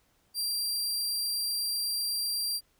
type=tone; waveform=sawtooth; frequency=4732 Hz; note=D8; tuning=12 cents sharp; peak=-26 dBFS; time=0.34-2.61 s; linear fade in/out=50 ms; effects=pink hiss -69 dBFS RMS until 2.79 s